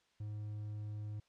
triangle tone, 105.4 Hz, G#2, 26 cents sharp, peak -38 dBFS, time 0.2-1.2 s, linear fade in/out 5 ms, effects white hiss -74 dBFS RMS until 1.28 s + low-pass 5000 Hz 12 dB/octave

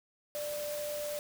sine tone in noise, 591 Hz, D5, 11 cents sharp, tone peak -35 dBFS, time 0.35-1.19 s, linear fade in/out 0 ms, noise white, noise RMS -43 dBFS, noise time 0.35-1.19 s, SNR +5 dB, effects none

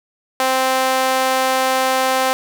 sawtooth tone with high-pass filter, 261 Hz, C4, 4 cents flat, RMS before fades -17 dBFS, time 0.4-2.33 s, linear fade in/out 0 ms, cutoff 670 Hz, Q 1.5, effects none

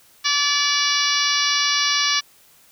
harmonic tone, 577 Hz, D5, 31 cents flat, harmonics 2 / 3 / 4 / 5 / 6 / 7 / 8 / 9 / 10, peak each -26 / -26 / -26 / -26 / -26 / -26 / -26 / -26 / -26 dBFS, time 0.24-2.21 s, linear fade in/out 20 ms, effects white hiss -53 dBFS RMS until 2.71 s

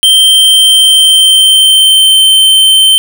square tone with pitch glide, 3136 to 3104 Hz, G7 to G7, 0 to -18 cents, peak -3 dBFS, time 0.03-2.98 s, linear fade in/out 0 ms, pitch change -18 cents, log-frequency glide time 0.33-2.24 s, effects none

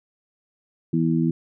harmonic tone, 82 Hz, E2, 9 cents flat, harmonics 2 / 3 / 4, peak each -21 / -23 / -24 dBFS, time 0.93-1.31 s, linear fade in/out 5 ms, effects none

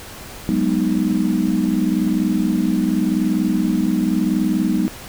sine chord, G# minor seventh, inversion third, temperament equal with one note detuned, 186.82 / 207.7 / 246.9 / 311.1 Hz, F#3 / G#3 / B3 / D#4, +17 / 0 / 0 / 0 cents, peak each -21 dBFS, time 0.49-4.88 s, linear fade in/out 0 ms, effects pink hiss -36 dBFS RMS until 5.08 s

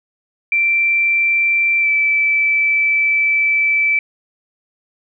sine tone with pitch glide, 2349 to 2317 Hz, D7 to D7, 0 to -24 cents, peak -12 dBFS, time 0.52-3.99 s, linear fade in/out 2 ms, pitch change -24 cents, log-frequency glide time 1.8-1.88 s, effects none

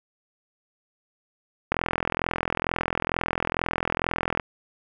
click train, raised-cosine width 0.5 ms, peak -8 dBFS, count 114, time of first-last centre 1.72-4.398 s, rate 42.2 Hz, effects none

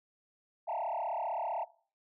sine tone with frequency modulation, 782 Hz, G5, 4 cents flat, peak -31 dBFS, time 0.67-1.65 s, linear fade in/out 20 ms, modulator 35.6 Hz, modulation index 4, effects noise-tail reverb RT60 0.4 s tail -18 dB re dry + tanh soft clip ceiling -29 dBFS

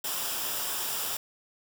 white noise with comb filter, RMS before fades -32 dBFS, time 0.04-1.17 s, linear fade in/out 5 ms, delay 0.47 ms, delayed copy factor -0.55, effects none

